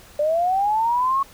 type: linear sweep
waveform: sine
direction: up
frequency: 582 to 1108.7 Hz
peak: -17 dBFS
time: 0.19-1.23 s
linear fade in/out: 5 ms
effects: pink hiss -47 dBFS RMS until 1.33 s